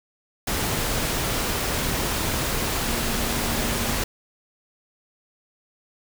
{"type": "tone in noise", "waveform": "sine", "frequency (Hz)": 233.1, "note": "A#3", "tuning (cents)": 0, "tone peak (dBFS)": -32, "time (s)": [2.83, 3.98], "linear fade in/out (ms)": 5, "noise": "pink", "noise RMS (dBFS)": -25, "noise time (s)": [0.47, 4.04], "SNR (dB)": -10, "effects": []}